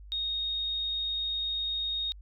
sine tone, 3724 Hz, A#7, 2 cents flat, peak -29 dBFS, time 0.12-2.12 s, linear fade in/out 0 ms, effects added 50 Hz sine -45 dBFS peak until 2.21 s

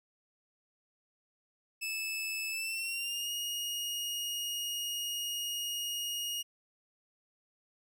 sawtooth tone with pitch glide, 2617 to 2870 Hz, E7 to F7, -13 to +47 cents, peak -31 dBFS, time 1.81-6.43 s, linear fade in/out 20 ms, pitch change +160 cents, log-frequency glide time 2.51-3.31 s, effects none

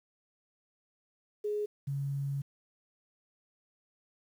sine tone pair in turn, 418 / 139.49 Hz, G#4 / C#3, +11 / +11 cents, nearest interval octave + perfect fifth, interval 1900 cents, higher first, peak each -30 / -31 dBFS, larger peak first, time 1.44-1.66 / 1.87-2.42 s, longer second, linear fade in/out 10 ms, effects 10-bit

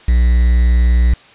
triangle tone with quantisation, 60 Hz, B1, 49 cents flat, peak -6 dBFS, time 0.08-1.14 s, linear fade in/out 5 ms, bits 5, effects white hiss -43 dBFS RMS until 1.34 s + resampled to 8000 Hz

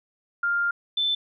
sine tone pair in turn, 1400 / 3528 Hz, F6 / A7, +4 / +4 cents, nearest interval octave + major third, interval 1600 cents, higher second, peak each -21 dBFS, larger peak neither, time 0.43-0.71 / 0.97-1.15 s, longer first, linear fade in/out 5 ms, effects none

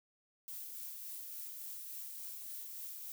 violet noise with tremolo, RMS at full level -45 dBFS, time 0.48-3.12 s, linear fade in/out 0 ms, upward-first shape sine, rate 3.5 Hz, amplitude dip 25%, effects none

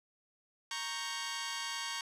10% pulse chord, G diminished, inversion first, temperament equal, 932.3 / 1108.7 / 1568 Hz, Bb5 / Db6 / G6, 0 / 0 / 0 cents, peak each -32 / -32 / -33 dBFS, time 0.71-2.01 s, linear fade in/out 2 ms, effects low-pass 9000 Hz 12 dB/octave

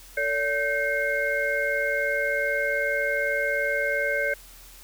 sine tone cluster, 448.4 / 571 / 1555 / 2147 Hz, A4 / D5 / G6 / C7, +33 / -49 / -14 / +44 cents, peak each -34 / -27 / -26 / -29 dBFS, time 0.17-4.34 s, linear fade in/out 5 ms, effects added 41 Hz sine -49 dBFS peak until 4.83 s + white hiss -49 dBFS RMS until 4.83 s

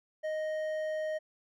triangle tone with hard clipping, 622 Hz, D#5, 1 cent flat, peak -33 dBFS, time 0.23-1.19 s, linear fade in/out 20 ms, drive 10 dB, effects none

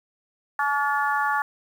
harmonic tone with a mistuned harmonic, 284.9 Hz, C#4, 48 cents sharp, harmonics 3 / 4 / 5 / 6, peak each -25 / -26 / -27 / -28 dBFS, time 0.59-1.42 s, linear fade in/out 2 ms, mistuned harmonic 6, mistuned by +23 cents, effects 8-bit

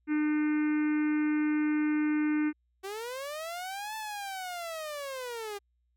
harmonic tone, 302.4 Hz, D#4, 49 cents flat, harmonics 1 / 3 / 4 / 5 / 6 / 7 / 8 / 9, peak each -25 / -47 / -47 / -42 / -46 / -43 / -48 / -56 dBFS, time 0.07-2.53 s, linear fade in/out 50 ms
sawtooth linear two-way sweep, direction up then down, 375.9 to 880 to 396.4 Hz, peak -32 dBFS, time 2.83-5.59 s, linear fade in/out 20 ms, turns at 3.96 s
effects added 60 Hz sine -70 dBFS peak until 5.96 s

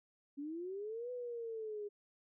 sine linear two-way sweep, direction up then down, 275.7 to 499.4 to 407.6 Hz, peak -40 dBFS, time 0.37-1.89 s, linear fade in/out 20 ms, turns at 1.11 s, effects none

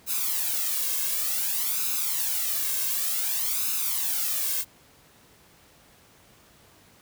blue noise with flanger, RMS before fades -27 dBFS, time 0.06-4.65 s, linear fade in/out 50 ms, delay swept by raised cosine 0.77 to 1.87 ms, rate 0.55 Hz, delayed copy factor +0.75, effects pink hiss -56 dBFS RMS until 7.01 s + high-pass 60 Hz 12 dB/octave

